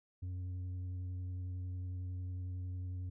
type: tone with tanh clipping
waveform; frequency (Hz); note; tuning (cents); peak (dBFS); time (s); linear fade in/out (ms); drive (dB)
sine; 91.1; F#2; -26; -39; 0.22-3.1; 10; 4
effects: none